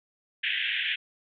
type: band-pass noise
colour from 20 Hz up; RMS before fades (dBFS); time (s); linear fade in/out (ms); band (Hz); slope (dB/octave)
white; -29; 0.43-0.96; 10; 1600 to 3400; 96
effects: none